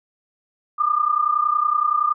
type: tone pair together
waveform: sine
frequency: 1191.3 / 1222 Hz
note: D6 / D#6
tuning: +24 / -32 cents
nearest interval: unison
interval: 44 cents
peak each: -19 / -20 dBFS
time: 0.78-2.14 s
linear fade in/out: 20 ms
effects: none